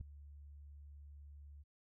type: tone with ADSR envelope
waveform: sine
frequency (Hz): 72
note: D2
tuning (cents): -34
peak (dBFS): -36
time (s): 0-1.64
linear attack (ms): 10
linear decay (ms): 4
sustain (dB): -16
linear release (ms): 28
effects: none